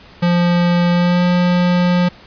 square tone with pitch glide, 174.61 to 177.66 Hz, F3 to F3, 0 to +30 cents, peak -12 dBFS, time 0.22-2.09 s, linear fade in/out 10 ms, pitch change +30 cents, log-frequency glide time 0.92-1.23 s, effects pink hiss -42 dBFS RMS until 2.26 s + resampled to 11025 Hz

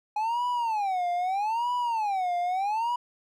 triangle tone with vibrato, 830.6 Hz, G#5, in tune, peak -23 dBFS, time 0.16-2.96 s, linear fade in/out 5 ms, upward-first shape sine, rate 0.79 Hz, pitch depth 290 cents each way, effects none

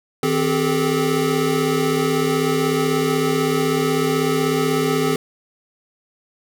square tone cluster, 157.3 / 260.1 / 395.2 / 431.3 Hz, D#3 / C4 / G4 / A4, +19 / -10 / +14 / -35 cents, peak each -25 / -23 / -24 / -22 dBFS, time 0.23-5.16 s, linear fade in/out 2 ms, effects none

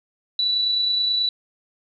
sine tone with amplitude modulation, 3951 Hz, B7, in tune, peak -17 dBFS, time 0.39-1.29 s, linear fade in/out 2 ms, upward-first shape sine, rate 29.4 Hz, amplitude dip 30%, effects none

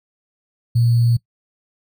sine tone with sample-and-hold, 118.1 Hz, A#2, 23 cents sharp, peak -12 dBFS, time 0.75-1.17 s, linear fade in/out 10 ms, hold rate 4410 Hz, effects noise-tail reverb RT60 0.1 s tail -21 dB re dry

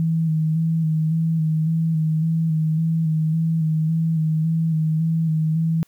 sine tone with vibrato, 160 Hz, D#3, 49 cents sharp, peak -17 dBFS, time 0-5.83 s, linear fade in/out 0 ms, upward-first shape square, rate 1.8 Hz, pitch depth 29 cents each way, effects white hiss -61 dBFS RMS until 5.87 s

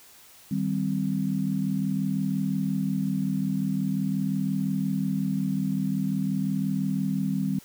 sine chord, C minor, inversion first, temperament equal, 155.56 / 196 / 261.6 Hz, Eb3 / G3 / C4, 0 / 0 / 0 cents, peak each -30 / -26 / -30 dBFS, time 0.51-7.59 s, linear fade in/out 5 ms, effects white hiss -52 dBFS RMS until 7.64 s

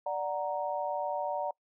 sine chord, D augmented, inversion none, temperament equal, 587.3 / 740 / 932.3 Hz, D5 / F#5 / A#5, 0 / 0 / 0 cents, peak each -34 / -35 / -35 dBFS, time 0.06-1.51 s, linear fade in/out 5 ms, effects noise-tail reverb RT60 0.1 s tail -24 dB re dry

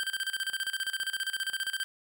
25% pulse tone with tremolo, 1568 Hz, G6, in tune, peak -25 dBFS, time 0-1.84 s, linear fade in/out 0 ms, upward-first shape square, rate 15 Hz, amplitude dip 80%, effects none

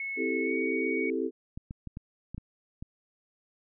sine tone with pitch glide, 2195 to 2241 Hz, C#7 to C#7, -18 to +18 cents, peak -32 dBFS, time 0-1.1 s, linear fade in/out 2 ms, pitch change +36 cents, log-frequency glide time 0.42-0.54 s
sine chord, A minor seventh, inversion first, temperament equal, 261.6 / 329.6 / 392 / 440 Hz, C4 / E4 / G4 / A4, 0 / 0 / 0 / 0 cents, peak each -33 dBFS, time 0.16-1.31 s, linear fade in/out 50 ms
clicks, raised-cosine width 5 ms, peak -26 dBFS, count 7, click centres 1.575 / 1.709 / 1.873 / 1.971 / 2.346 / 2.38 / 2.825 s
effects none

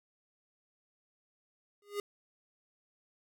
square tone with exponential growth, 409.1 Hz, G#4, 26 cents flat, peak -31 dBFS, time 1.82-2 s, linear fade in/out 2 ms, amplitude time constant 39 ms, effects none

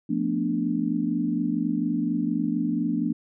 sine chord, B half-diminished seventh, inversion second, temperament equal with one note detuned, 174.61 / 222.7 / 246.9 / 293.7 Hz, F3 / A3 / B3 / D4, 0 / +21 / 0 / 0 cents, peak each -30 / -28 / -28 / -27 dBFS, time 0.09-3.13 s, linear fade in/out 10 ms, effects none

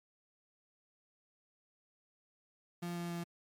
35% pulse tone with pitch steps, 173.4 / 172.3 / 171.21 Hz, F3 / F3 / F3, -12 / -23 / -34 cents, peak -36 dBFS, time 2.82-3.24 s, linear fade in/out 10 ms, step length 140 ms, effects MP3 96 kbps

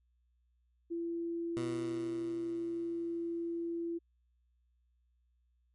sine tone, 337.7 Hz, E4, 42 cents sharp, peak -34 dBFS, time 0.9-3.99 s, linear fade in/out 20 ms
15% pulse tone with exponential decay, 123.47 Hz, B2, in tune, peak -31 dBFS, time 1.57-3.92 s, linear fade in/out 0 ms, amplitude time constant 510 ms
effects added 60 Hz sine -70 dBFS peak until 5.74 s + MP3 48 kbps

